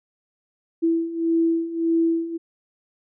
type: beating tone pair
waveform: sine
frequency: 329.6 / 331.3 Hz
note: E4 / E4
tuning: 0 / +9 cents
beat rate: 1.7 Hz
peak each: -24 / -20 dBFS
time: 0.82-2.38 s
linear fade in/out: 20 ms
effects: none